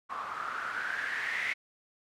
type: noise with low-pass filter sweep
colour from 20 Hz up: blue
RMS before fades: -35 dBFS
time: 0.09-1.54 s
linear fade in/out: 20 ms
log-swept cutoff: 1100 to 2100 Hz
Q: 7.2
effects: none